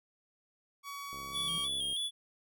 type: tone with pitch glide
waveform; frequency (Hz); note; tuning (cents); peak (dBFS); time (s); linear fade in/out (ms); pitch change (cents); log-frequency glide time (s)
sawtooth; 1129 to 1140.8; C#6 to C#6; +31 to +49; -37; 0.83-1.69; 50; +18; 1.24-1.5
type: tone with exponential growth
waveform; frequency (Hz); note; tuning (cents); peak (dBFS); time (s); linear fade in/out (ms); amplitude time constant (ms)
sine; 166.2; E3; +15; -40; 1.02-1.58; 0; 120
type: click train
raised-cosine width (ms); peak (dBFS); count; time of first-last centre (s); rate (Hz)
2; -39; 56; 1.13-1.928; 68.9
type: tone with vibrato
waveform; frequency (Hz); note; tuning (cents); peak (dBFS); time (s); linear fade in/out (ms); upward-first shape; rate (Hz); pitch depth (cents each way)
square; 3330; G#7; +4; -33; 1.32-2.11; 50; square; 3.1; 50
effects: none